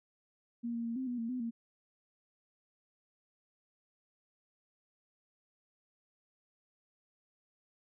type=tone with pitch steps; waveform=sine; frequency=235.7 / 232.8 / 231.3 / 260.8 / 244.3 / 229.4 / 252.6 / 231.3 Hz; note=A#3 / A#3 / A#3 / C4 / B3 / A#3 / B3 / A#3; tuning=+19 / -2 / -13 / -5 / -19 / -28 / +39 / -13 cents; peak=-34 dBFS; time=0.63-1.51 s; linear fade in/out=20 ms; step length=110 ms; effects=none